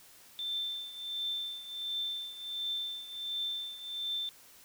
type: tone with tremolo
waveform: sine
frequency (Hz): 3554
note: A7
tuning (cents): +17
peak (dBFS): -31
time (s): 0.39-4.29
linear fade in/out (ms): 0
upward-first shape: triangle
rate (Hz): 1.4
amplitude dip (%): 80
effects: white hiss -57 dBFS RMS until 4.64 s